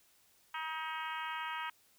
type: harmonic tone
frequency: 317.1 Hz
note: D#4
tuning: 33 cents sharp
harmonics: 3 / 4 / 5 / 6 / 7 / 8 / 9 / 10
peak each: -41 / -43 / -45 / -47 / -48 / -49 / -50 / -51 dBFS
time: 0.54-1.7 s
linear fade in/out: 5 ms
effects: white hiss -68 dBFS RMS until 1.98 s